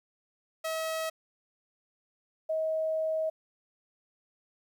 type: tone pair in turn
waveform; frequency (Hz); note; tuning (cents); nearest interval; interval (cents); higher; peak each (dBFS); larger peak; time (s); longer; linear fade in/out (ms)
sawtooth / sine; 642 / 635; E5 / D#5; -46 / +35; unison; 19; first; -27; neither; 0.64-1.1 / 2.49-3.3; second; 10
effects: 11-bit